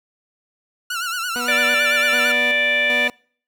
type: tone with vibrato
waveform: sawtooth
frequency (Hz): 1406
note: F6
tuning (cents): +11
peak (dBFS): -19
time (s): 0.9-2.32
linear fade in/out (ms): 5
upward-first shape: sine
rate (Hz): 8.9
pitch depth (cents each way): 99
type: tone with tremolo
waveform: 15% pulse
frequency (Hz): 244.1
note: B3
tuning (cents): -20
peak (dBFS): -20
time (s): 1.36-3.1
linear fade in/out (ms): 0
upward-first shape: square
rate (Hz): 1.3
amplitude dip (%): 55
type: harmonic tone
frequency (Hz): 587.3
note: D5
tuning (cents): 0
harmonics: 1 / 3 / 4 / 5 / 6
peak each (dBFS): -25 / -20 / -19 / -28 / -28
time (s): 1.48-3.08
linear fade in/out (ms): 5
effects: noise-tail reverb RT60 0.5 s tail -26 dB re dry